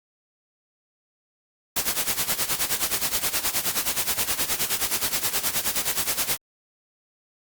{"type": "noise with tremolo", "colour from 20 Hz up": "white", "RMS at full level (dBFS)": -22, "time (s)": [1.76, 6.37], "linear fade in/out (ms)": 5, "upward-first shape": "sine", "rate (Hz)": 9.5, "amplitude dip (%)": 80, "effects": ["Opus 48 kbps"]}